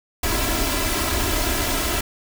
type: noise with comb filter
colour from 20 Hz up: pink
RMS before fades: -22 dBFS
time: 0.23-2.01 s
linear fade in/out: 5 ms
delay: 3 ms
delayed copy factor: +0.75
effects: none